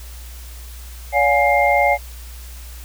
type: tone cluster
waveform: sine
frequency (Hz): 571 / 710 / 830 / 2114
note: D5 / F5 / G#5 / C7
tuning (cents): -49 / +28 / -1 / +17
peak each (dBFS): -18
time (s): 1.12-1.98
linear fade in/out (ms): 50
effects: added 60 Hz sine -33 dBFS peak until 2.84 s + white hiss -42 dBFS RMS until 2.84 s